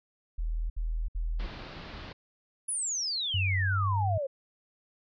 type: tone bursts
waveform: sine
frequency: 40.41 Hz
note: E1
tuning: 34 cents flat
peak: -28 dBFS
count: 3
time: 0.38-1.468 s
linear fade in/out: 10 ms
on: 320 ms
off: 64 ms
type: low-pass noise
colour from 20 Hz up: pink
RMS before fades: -43 dBFS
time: 1.39-2.13 s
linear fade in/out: 10 ms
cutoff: 4700 Hz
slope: 48 dB/octave
type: exponential sweep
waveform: sine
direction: down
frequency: 10548 to 523.3 Hz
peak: -29 dBFS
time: 2.68-4.27 s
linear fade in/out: 10 ms
type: tone with pitch glide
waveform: sine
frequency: 95 to 99.32 Hz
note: F#2 to G2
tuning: +46 to +23 cents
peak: -26 dBFS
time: 3.34-4.18 s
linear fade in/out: 5 ms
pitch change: +77 cents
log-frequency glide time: 3.58-3.96 s
effects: none